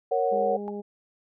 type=chord; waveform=sine; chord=F# major; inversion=first; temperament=equal; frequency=466.2 / 554.4 / 740 Hz; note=A#4 / C#5 / F#5; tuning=0 / 0 / 0 cents; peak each=-26 / -26 / -26 dBFS; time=0.11-0.57 s; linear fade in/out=10 ms
type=harmonic tone; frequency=204.7 Hz; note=G#3; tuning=25 cents flat; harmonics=1 / 2 / 3 / 4; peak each=-35 / -34 / -45 / -45 dBFS; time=0.31-0.82 s; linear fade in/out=20 ms
type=tone with exponential decay; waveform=sine; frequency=830.6 Hz; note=G#5; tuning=in tune; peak=-30 dBFS; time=0.68-0.77 s; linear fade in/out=0 ms; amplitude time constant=19 ms
effects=none